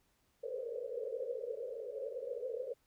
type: band-pass noise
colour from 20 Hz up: pink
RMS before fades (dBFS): -41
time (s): 0.43-2.74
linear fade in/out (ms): 10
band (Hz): 450 to 540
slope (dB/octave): 96
effects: pink hiss -75 dBFS RMS until 2.86 s